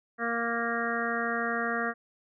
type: harmonic tone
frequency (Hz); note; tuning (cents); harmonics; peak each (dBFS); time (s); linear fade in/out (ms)
233.1; A#3; 0; 1 / 2 / 3 / 5 / 6 / 7 / 8; -35 / -35 / -35 / -35 / -35 / -35 / -35; 0.18-1.94; 50
effects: none